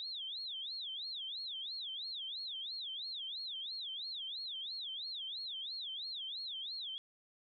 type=tone with vibrato; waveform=sine; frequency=3642 Hz; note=A#7; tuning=41 cents flat; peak=-40 dBFS; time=0-6.98 s; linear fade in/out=0 ms; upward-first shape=sine; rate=3 Hz; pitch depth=290 cents each way; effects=none